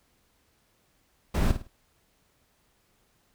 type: noise with echo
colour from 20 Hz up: brown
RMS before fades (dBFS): -23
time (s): 1.34-1.52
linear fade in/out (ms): 10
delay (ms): 53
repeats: 3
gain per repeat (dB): -10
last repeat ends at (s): 1.679
effects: pink hiss -68 dBFS RMS until 3.34 s